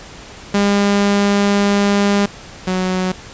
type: tone pair in turn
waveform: sawtooth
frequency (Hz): 201.9 / 184.94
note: G#3 / F#3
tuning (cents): -49 / -1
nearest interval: major second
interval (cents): 152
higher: first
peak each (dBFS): -8 / -12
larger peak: first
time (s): 0.54-2.26 / 2.67-3.12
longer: first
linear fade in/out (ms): 5
effects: pink hiss -36 dBFS RMS until 3.33 s + resampled to 16000 Hz